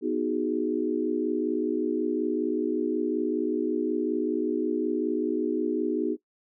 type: chord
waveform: sine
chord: G# minor seventh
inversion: first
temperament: equal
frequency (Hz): 246.9 / 311.1 / 370 / 415.3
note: B3 / D#4 / F#4 / G#4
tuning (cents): 0 / 0 / 0 / 0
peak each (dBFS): -31 / -28 / -29 / -31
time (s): 0.01-6.17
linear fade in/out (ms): 50
effects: noise-tail reverb RT60 0.1 s tail -18 dB re dry